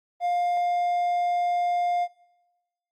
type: tone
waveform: triangle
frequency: 705 Hz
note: F5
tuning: 16 cents sharp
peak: -20 dBFS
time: 0.2-2.08 s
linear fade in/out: 50 ms
effects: noise-tail reverb RT60 1.0 s tail -22 dB re dry + Opus 24 kbps